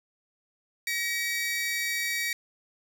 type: tone pair together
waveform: sawtooth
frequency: 1896.1 / 2283 Hz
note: A#6 / D7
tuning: +29 / -50 cents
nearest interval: minor third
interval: 321 cents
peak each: -27 dBFS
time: 0.87-2.33 s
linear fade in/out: 2 ms
effects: none